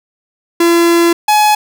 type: tone pair in turn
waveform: 45% pulse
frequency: 340 / 845 Hz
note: F4 / G#5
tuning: -46 / +30 cents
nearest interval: octave + major third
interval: 1576 cents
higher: second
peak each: -7 dBFS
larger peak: neither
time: 0.6-1.13 / 1.28-1.55 s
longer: first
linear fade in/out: 5 ms
effects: none